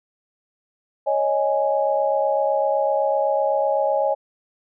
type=chord; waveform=sine; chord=C# suspended second; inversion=none; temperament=equal; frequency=554.4 / 622.3 / 830.6 Hz; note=C#5 / D#5 / G#5; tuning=0 / 0 / 0 cents; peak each=-21 / -22 / -23 dBFS; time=1.06-4.15 s; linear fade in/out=20 ms; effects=none